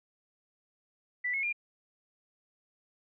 sine tone with pitch steps, 1975.5 / 2179 / 2404 Hz, B6 / C#7 / D7, 0 / -30 / +40 cents, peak -29 dBFS, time 1.24-1.528 s, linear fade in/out 10 ms, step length 96 ms, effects none

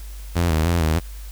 sawtooth tone with vibrato, 82.41 Hz, E2, in tune, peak -13 dBFS, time 0.35-1 s, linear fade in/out 20 ms, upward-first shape square, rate 3.3 Hz, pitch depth 75 cents each way, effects added 50 Hz sine -32 dBFS peak until 1.31 s + white hiss -46 dBFS RMS until 1.31 s

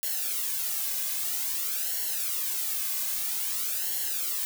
blue noise with flanger, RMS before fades -30 dBFS, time 0.03-4.45 s, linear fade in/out 0 ms, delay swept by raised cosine 0.81 to 2.21 ms, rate 0.51 Hz, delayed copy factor -0.75, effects none

